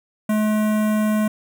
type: tone with notch filter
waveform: square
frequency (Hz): 213.9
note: A3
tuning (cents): -49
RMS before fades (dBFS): -19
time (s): 0.29-1.28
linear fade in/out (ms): 5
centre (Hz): 4500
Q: 0.6
effects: none